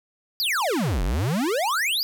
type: exponential two-way sweep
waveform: square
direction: down then up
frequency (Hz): 5060 to 40.18 to 5060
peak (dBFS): -22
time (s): 0.4-2.03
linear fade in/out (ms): 0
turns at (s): 1.03
effects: none